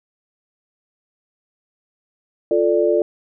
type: chord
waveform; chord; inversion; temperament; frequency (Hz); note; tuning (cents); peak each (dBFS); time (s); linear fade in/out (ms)
sine; D minor; first; equal; 349.2 / 440 / 587.3; F4 / A4 / D5; 0 / 0 / 0; -18; 2.51-3.02; 2
effects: none